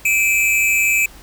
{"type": "tone pair together", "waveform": "square", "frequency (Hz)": [2349, 2561], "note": ["D7", "D#7"], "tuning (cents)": [0, 49], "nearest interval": "minor second", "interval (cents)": 149, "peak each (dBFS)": -17, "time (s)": [0.05, 1.06], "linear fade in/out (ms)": 5, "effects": ["added 50 Hz sine -43 dBFS peak until 1.22 s", "pink hiss -43 dBFS RMS until 1.22 s"]}